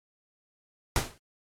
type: noise with exponential decay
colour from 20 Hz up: pink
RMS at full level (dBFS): -22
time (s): 0.96-1.18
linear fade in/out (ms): 1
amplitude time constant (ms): 47
effects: low-pass 11000 Hz 12 dB/octave + AAC 64 kbps